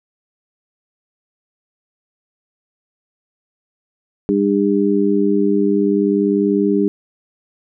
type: harmonic tone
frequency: 100.5 Hz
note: G2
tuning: 44 cents sharp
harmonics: 2 / 3 / 4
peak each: -17 / -17 / -17 dBFS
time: 4.29-6.88 s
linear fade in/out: 0 ms
effects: none